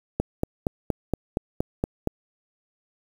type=click train; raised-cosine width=2 ms; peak=-9 dBFS; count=9; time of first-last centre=0.2-2.074 s; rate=4.27 Hz; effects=7-bit